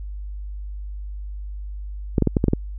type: clicks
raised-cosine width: 3 ms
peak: -4 dBFS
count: 7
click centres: 2.182 / 2.223 / 2.273 / 2.368 / 2.441 / 2.483 / 2.534 s
effects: added 50 Hz sine -29 dBFS peak until 2.78 s